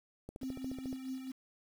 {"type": "click train", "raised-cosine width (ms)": 2, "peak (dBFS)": -31, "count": 10, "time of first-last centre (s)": [0.29, 0.928], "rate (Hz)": 14.1}
{"type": "tone with tremolo", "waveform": "sine", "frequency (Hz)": 261.6, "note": "C4", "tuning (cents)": 0, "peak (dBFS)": -36, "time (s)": [0.41, 1.32], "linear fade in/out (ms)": 10, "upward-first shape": "sine", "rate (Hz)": 4.6, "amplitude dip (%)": 60}
{"effects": ["9-bit"]}